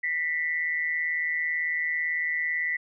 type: tone with amplitude modulation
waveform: sine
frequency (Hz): 1975.5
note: B6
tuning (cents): 0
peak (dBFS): -22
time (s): 0.03-2.77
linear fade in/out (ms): 10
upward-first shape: sine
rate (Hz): 158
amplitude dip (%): 65
effects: none